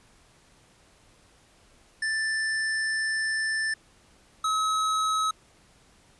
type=tone pair in turn; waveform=square; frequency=1766 / 1282.2 Hz; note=A6 / E6; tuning=+6 / -48 cents; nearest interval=tritone; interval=554 cents; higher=first; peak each=-26 / -24 dBFS; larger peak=second; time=2.02-3.74 / 4.44-5.31 s; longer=first; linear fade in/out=5 ms; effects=pink hiss -59 dBFS RMS until 6.19 s + resampled to 24000 Hz